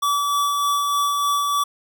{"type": "tone with tremolo", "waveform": "square", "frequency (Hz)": 1150, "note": "D6", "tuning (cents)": -37, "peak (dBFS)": -18, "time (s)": [0.02, 1.64], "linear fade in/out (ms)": 10, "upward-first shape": "sine", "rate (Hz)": 3.3, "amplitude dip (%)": 25, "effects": []}